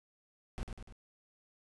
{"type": "noise with echo", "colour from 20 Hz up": "brown", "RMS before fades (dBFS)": -37, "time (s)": [0.58, 0.63], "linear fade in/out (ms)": 0, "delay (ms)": 98, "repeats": 3, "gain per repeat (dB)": -5, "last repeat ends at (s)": 0.924, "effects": ["resampled to 24000 Hz"]}